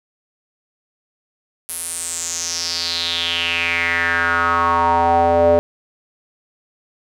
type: tone with band-pass filter sweep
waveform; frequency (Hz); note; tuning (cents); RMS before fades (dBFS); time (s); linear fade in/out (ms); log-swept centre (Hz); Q
square; 84.9; F2; -48; -18; 1.69-5.59; 0; 11000 to 550; 5.4
effects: none